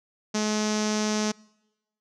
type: tone with low-pass filter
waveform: sawtooth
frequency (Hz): 213.1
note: G#3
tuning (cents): +45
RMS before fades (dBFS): -26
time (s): 0.34-1.32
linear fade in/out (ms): 10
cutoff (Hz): 6000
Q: 4.6
effects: noise-tail reverb RT60 1.0 s tail -26 dB re dry

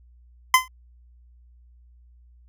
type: tone with exponential decay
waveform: 25% pulse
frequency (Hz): 1027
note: C6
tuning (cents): -33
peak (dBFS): -5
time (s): 0.54-0.68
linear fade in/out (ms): 2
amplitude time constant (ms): 30
effects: added 60 Hz sine -50 dBFS peak until 2.48 s

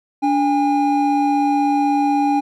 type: tone pair together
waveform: triangle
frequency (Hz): 289.3 / 811.7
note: D4 / G#5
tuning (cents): -26 / -40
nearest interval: octave + tritone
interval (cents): 1786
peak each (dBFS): -15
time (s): 0.22-2.41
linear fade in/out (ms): 20
effects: none

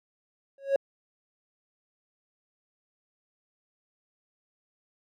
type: tone with exponential growth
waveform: triangle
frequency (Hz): 550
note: C#5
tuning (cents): -14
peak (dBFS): -14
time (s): 0.58-0.76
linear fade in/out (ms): 2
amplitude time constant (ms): 39
effects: tanh soft clip ceiling -12 dBFS + AAC 48 kbps

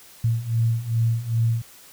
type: beating tone pair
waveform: sine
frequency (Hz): 113.3 / 115.8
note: A#2 / A#2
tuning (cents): -49 / -11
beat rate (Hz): 2.5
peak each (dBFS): -24 / -21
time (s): 0.24-1.62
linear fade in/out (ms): 5
effects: white hiss -48 dBFS RMS until 1.92 s

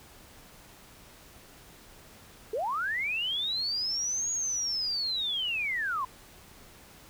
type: linear two-way sweep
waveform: sine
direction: up then down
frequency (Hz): 400 to 6730 to 990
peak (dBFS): -28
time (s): 2.53-6.05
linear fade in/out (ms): 5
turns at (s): 4.31
effects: pink hiss -53 dBFS RMS until 7.09 s

